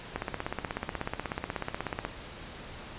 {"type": "click train", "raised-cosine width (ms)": 0.5, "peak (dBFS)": -16, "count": 32, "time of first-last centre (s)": [0.16, 2.05], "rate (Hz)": 16.4, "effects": ["pink hiss -44 dBFS RMS until 2.98 s", "resampled to 8000 Hz"]}